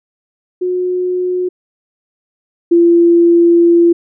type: tone pair in turn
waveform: sine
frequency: 362.9 / 341.5 Hz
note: F#4 / F4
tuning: -34 / -39 cents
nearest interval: minor second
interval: 105 cents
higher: first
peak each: -13 / -5 dBFS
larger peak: second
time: 0.61-1.49 / 2.71-3.93 s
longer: second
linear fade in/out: 10 ms
effects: none